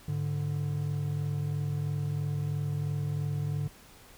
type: tone pair together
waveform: triangle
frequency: 103.82 / 146.83 Hz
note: G#2 / D3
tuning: 0 / 0 cents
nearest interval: tritone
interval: 600 cents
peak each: -32 / -28 dBFS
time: 0.08-3.68 s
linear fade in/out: 5 ms
effects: pink hiss -54 dBFS RMS until 4.17 s